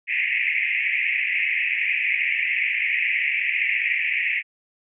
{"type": "band-pass noise", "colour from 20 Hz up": "white", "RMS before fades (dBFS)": -23, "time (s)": [0.07, 4.43], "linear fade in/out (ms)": 50, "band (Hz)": [1900, 2600], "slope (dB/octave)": 96, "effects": []}